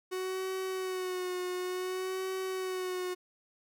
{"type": "tone with vibrato", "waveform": "45% pulse", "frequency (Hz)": 370, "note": "F#4", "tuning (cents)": 0, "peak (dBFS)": -33, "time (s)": [0.11, 3.15], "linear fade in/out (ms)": 20, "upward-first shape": "sine", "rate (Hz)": 0.56, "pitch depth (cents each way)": 35, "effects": []}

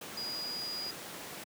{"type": "tone in noise", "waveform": "sine", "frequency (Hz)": 4891, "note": "D#8", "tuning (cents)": -31, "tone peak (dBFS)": -36, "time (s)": [0.17, 0.91], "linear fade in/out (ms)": 5, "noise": "pink", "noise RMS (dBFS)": -43, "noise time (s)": [0.01, 1.44], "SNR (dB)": 4, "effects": ["high-pass 200 Hz 12 dB/octave"]}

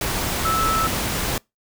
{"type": "tone in noise", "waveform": "sine", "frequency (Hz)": 1311, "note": "E6", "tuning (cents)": -10, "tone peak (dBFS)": -19, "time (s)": [0.45, 0.87], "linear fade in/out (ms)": 2, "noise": "pink", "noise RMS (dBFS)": -24, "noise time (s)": [0.01, 1.38], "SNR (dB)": 2, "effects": ["noise-tail reverb RT60 0.2 s tail -25 dB re dry"]}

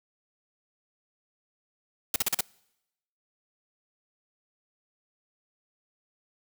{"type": "noise bursts", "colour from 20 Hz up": "white", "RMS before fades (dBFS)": -25, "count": 5, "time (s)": [2.14, 2.408], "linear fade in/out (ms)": 2, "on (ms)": 20, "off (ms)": 42, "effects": ["noise-tail reverb RT60 0.9 s tail -26 dB re dry"]}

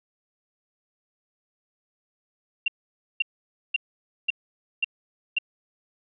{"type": "tone bursts", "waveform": "sine", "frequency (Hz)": 2760, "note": "F7", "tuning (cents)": -21, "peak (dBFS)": -19, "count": 6, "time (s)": [2.66, 5.386], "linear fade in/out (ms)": 5, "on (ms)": 21, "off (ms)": 520, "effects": []}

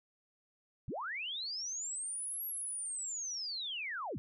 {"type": "linear two-way sweep", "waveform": "sine", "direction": "up then down", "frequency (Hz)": [70.4, 11640, 70.4], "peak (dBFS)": -37, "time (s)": [0.88, 4.18], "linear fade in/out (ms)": 0, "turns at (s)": 2.45, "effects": []}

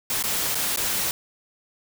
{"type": "noise with dropouts", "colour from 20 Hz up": "white", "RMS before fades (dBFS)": -25, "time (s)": [0.1, 1.11], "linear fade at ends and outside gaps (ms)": 1, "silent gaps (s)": [[0.226, 0.238], [0.546, 0.553], [0.761, 0.773]], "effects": []}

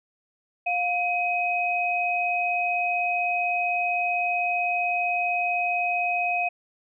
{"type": "tone pair together", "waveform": "sine", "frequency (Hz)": [708.3, 2524], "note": ["F5", "D#7"], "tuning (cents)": [24, 24], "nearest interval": "octave + minor seventh", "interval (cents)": 2200, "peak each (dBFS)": -25, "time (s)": [0.66, 6.49], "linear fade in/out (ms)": 10, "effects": []}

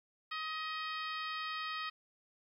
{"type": "harmonic tone", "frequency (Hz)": 630, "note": "D#5", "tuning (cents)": 21, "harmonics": [2, 3, 4, 5, 6, 7, 8], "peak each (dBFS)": [-40, -44, -46, -48, -50, -51, -52], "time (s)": [0.31, 1.9], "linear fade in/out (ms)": 10, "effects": ["12-bit"]}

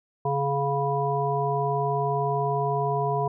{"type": "harmonic tone", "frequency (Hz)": 140.2, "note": "C#3", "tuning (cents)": 20, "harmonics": [1, 3, 5, 7], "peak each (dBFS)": [-28, -28, -28, -28], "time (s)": [0.25, 3.28], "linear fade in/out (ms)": 5, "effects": []}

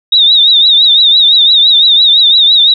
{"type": "tone with vibrato", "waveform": "sine", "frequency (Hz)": 3729, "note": "A#7", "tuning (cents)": 0, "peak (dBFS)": -3, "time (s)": [0.12, 2.74], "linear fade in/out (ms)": 5, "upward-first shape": "triangle", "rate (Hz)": 5.9, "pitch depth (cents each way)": 110, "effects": []}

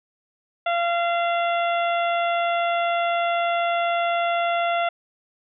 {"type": "harmonic tone", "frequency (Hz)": 687, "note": "F5", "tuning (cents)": -29, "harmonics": [1, 2, 3, 4, 5], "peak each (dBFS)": [-21, -27, -31, -33, -35], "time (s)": [0.66, 4.89], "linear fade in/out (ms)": 5, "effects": []}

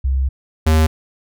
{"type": "tone pair in turn", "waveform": ["sine", "square"], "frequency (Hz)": [66.3, 78.84], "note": ["C2", "D#2"], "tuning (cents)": [23, 23], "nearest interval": "minor third", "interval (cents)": 300, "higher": "second", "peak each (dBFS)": [-14, -11], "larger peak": "second", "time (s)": [[0.04, 0.29], [0.66, 0.87]], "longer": "first", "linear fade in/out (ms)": 10, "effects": []}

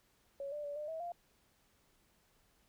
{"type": "tone with pitch steps", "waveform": "sine", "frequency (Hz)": [557, 592, 577, 600, 645, 695], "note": ["C#5", "D5", "D5", "D5", "E5", "F5"], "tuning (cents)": [8, 14, -31, 37, -38, -9], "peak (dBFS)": -39, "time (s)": [0.4, 1.12], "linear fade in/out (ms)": 2, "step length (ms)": 120, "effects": ["pink hiss -72 dBFS RMS until 2.68 s"]}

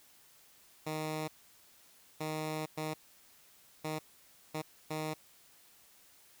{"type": "tone bursts at uneven times", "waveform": "10% pulse", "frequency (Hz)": 155.56, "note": "D#3", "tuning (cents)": 0, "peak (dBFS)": -27, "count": 6, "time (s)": [[0.86, 1.28], [2.2, 2.66], [2.77, 2.94], [3.84, 3.99], [4.54, 4.62], [4.9, 5.14]], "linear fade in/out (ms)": 10, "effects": ["white hiss -62 dBFS RMS until 6.4 s"]}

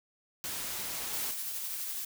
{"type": "noise", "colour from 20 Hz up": "white", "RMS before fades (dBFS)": -37, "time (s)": [0.44, 1.31], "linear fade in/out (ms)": 0}
{"type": "noise with tremolo", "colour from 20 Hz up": "blue", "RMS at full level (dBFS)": -36, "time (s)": [1.13, 2.05], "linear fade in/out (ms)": 5, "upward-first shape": "sine", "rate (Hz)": 12, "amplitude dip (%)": 25}
{"effects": []}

